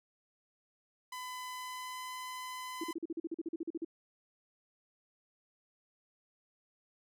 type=tone with pitch glide; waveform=sawtooth; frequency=1007 to 1013.4 Hz; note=B5 to B5; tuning=+33 to +44 cents; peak=-37 dBFS; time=1.12-2.93 s; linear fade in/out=5 ms; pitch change=+11 cents; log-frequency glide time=1.48-2.09 s
type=tone bursts; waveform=sine; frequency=329.6 Hz; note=E4; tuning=in tune; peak=-34 dBFS; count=15; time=2.81-3.848 s; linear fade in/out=5 ms; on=30 ms; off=42 ms
effects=none